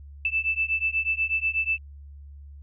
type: beating tone pair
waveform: sine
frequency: 2637 / 2645.2 Hz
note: E7 / E7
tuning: 0 / +5 cents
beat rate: 8.2 Hz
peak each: -26 dBFS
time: 0.25-1.78 s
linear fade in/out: 2 ms
effects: added 71 Hz sine -41 dBFS peak until 2.62 s